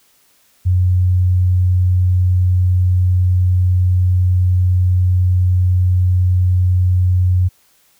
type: tone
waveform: sine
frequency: 91 Hz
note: F#2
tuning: 28 cents flat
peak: -10 dBFS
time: 0.65-7.49 s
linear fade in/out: 20 ms
effects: white hiss -55 dBFS RMS until 7.99 s